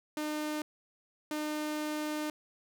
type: tone bursts at uneven times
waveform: sawtooth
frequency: 303.3 Hz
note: D#4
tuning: 44 cents flat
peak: -29 dBFS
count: 2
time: 0.17-0.62 / 1.31-2.3 s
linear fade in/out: 2 ms
effects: none